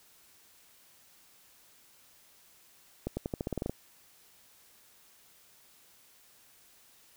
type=accelerating click train; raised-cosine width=2 ms; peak=-19 dBFS; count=11; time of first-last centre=3.07-3.696 s; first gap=100 ms; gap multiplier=0.89; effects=white hiss -61 dBFS RMS until 7.16 s